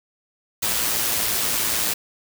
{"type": "noise with amplitude modulation", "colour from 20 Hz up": "white", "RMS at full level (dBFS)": -21, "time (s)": [0.62, 1.94], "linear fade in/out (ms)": 10, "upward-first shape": "sine", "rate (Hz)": 112, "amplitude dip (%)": 35, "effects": []}